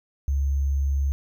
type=tone with sample-and-hold; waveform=sine; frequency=69.5 Hz; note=C#2; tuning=5 cents sharp; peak=-20 dBFS; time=0.28-1.12 s; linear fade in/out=0 ms; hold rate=6300 Hz; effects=none